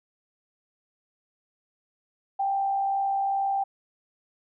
sine tone with frequency modulation, 787 Hz, G5, 7 cents sharp, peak -23 dBFS, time 2.39-3.64 s, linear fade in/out 10 ms, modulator 62.4 Hz, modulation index 0.27, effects none

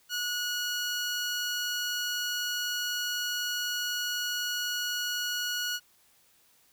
15% pulse tone, 1456 Hz, F#6, 28 cents flat, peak -23 dBFS, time 0.09-5.8 s, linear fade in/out 50 ms, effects white hiss -64 dBFS RMS until 6.72 s

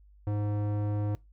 square tone with low-pass filter, 103.9 Hz, G#2, 1 cent sharp, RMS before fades -30 dBFS, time 0.27-1.15 s, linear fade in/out 0 ms, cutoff 760 Hz, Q 0.74, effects noise-tail reverb RT60 0.2 s tail -22 dB re dry + added 50 Hz sine -54 dBFS peak until 1.32 s

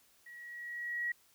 sine tone with level ramp, 1913 Hz, A#6, 44 cents sharp, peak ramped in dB -49 to -31 dBFS, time 0.26-1.12 s, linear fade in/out 5 ms, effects white hiss -67 dBFS RMS until 1.34 s

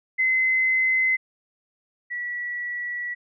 sine tone pair in turn, 2050 / 1942.2 Hz, C7 / B6, -36 / -29 cents, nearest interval minor second, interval 93 cents, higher first, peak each -18 / -27 dBFS, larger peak first, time 0.18-1.17 / 2.1-3.15 s, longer second, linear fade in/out 20 ms, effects none

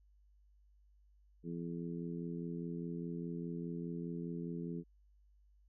harmonic tone, 84.9 Hz, F2, 48 cents flat, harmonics 2 / 3 / 4 / 5, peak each -41 / -45 / -47 / -49 dBFS, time 1.43-4.84 s, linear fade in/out 50 ms, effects added 50 Hz sine -64 dBFS peak until 5.68 s

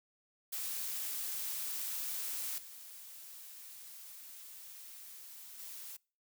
blue noise with level steps, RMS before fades -39 / -51 / -47 dBFS, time 0.52-5.97 s, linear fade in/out 10 ms, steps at 2.58 / 5.59 s, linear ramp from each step 2 ms, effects noise-tail reverb RT60 0.4 s tail -26 dB re dry

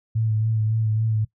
sine tone with vibrato, 110 Hz, A2, in tune, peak -19 dBFS, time 0.15-1.25 s, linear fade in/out 10 ms, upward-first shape sine, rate 3.6 Hz, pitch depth 30 cents each way, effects noise-tail reverb RT60 0.1 s tail -19 dB re dry

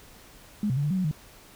sine tone with pitch steps, 208.9 / 128.6 / 142.8 / 148.3 / 188.4 / 184.5 / 152.7 Hz, G#3 / C3 / D3 / D3 / F#3 / F#3 / D#3, +10 / -30 / -48 / +17 / +32 / -5 / -32 cents, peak -23 dBFS, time 0.63-1.113 s, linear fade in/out 2 ms, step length 69 ms, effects pink hiss -51 dBFS RMS until 1.55 s

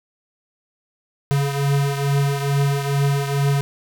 square beating tone pair, 140 / 142.3 Hz, C#3 / C#3, +18 / +46 cents, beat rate 2.3 Hz, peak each -19 / -25 dBFS, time 1.31-3.61 s, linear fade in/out 0 ms, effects none

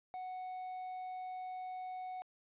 triangle tone, 740 Hz, F#5, in tune, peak -39 dBFS, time 0.14-2.22 s, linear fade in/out 0 ms, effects resampled to 8000 Hz + 13-bit

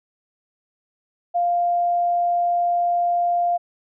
sine tone, 698.5 Hz, F5, in tune, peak -17 dBFS, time 1.34-3.58 s, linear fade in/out 20 ms, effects none

